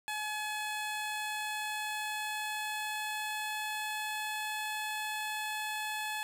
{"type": "tone with pitch glide", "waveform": "15% pulse", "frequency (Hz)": [851, 856.4], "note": ["G#5", "A5"], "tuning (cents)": [42, -47], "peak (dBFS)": -28, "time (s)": [0.08, 6.23], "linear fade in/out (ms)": 0, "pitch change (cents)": 11, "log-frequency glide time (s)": [0.9, 4.56], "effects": []}